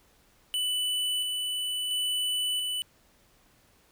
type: tone with tremolo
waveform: square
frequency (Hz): 2983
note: F#7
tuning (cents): +13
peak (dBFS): -27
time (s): 0.54-2.82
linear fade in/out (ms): 0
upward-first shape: square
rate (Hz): 0.73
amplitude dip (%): 25
effects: pink hiss -63 dBFS RMS until 3.91 s